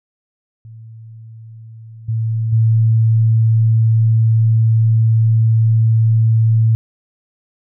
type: tone with level steps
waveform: sine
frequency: 112.2 Hz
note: A2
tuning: 34 cents sharp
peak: -33 / -15 / -9 dBFS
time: 0.65-6.75 s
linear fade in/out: 0 ms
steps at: 2.08 / 2.52 s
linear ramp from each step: 10 ms
effects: none